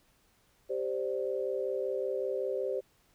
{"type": "chord", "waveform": "sine", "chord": "G suspended fourth", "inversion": "none", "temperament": "just", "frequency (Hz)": [392, 522.7, 588], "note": ["G4", "C5", "D5"], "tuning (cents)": [0, -2, 2], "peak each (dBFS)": [-34, -33, -38], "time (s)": [0.69, 2.81], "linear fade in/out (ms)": 20, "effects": ["pink hiss -68 dBFS RMS until 3.14 s"]}